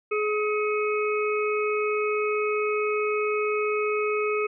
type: harmonic tone with a mistuned harmonic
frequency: 422.3 Hz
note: G#4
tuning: 29 cents sharp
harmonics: 1 / 3 / 5 / 6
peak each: -24 / -30 / -35 / -32 dBFS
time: 0.11-4.47 s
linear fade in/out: 10 ms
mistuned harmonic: 5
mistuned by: +68 cents
effects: none